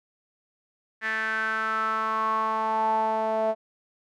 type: tone with band-pass filter sweep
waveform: sawtooth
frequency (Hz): 220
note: A3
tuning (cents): 0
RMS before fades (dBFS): -26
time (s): 1.01-3.55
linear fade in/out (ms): 50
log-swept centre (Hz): 1800 to 690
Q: 7
effects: none